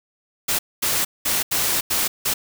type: noise bursts at uneven times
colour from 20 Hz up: white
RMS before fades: -21 dBFS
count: 6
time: 0.48-0.59 / 0.82-1.05 / 1.25-1.43 / 1.51-1.81 / 1.9-2.08 / 2.25-2.34 s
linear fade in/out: 10 ms
effects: none